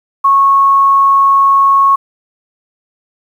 sine tone, 1100 Hz, C#6, 14 cents flat, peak -5 dBFS, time 0.24-1.96 s, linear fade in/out 10 ms, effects 7-bit

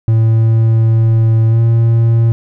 triangle tone with pitch glide, 112.6 to 114.97 Hz, A2 to A#2, +40 to -23 cents, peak -5 dBFS, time 0.08-2.32 s, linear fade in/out 0 ms, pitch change +37 cents, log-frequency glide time 1.49-1.6 s, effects none

